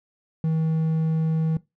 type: tone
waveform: triangle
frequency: 160 Hz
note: D#3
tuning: 49 cents sharp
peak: -18 dBFS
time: 0.44-1.57 s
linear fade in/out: 2 ms
effects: noise-tail reverb RT60 0.2 s tail -19 dB re dry